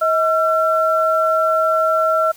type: tone pair together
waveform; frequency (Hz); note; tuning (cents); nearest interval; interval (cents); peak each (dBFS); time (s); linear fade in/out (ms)
sine; 638.1 / 1352; D#5 / E6; +44 / +43; octave + minor second; 1299; -16; 0.01-2.32; 10
effects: white hiss -45 dBFS RMS until 2.36 s